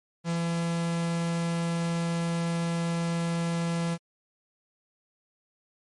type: tone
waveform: 45% pulse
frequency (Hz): 168.5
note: E3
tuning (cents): +38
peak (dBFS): -26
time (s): 0.24-3.98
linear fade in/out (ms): 50
effects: MP3 48 kbps